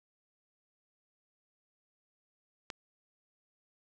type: click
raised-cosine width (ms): 0.2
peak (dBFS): -21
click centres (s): 2.702
effects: none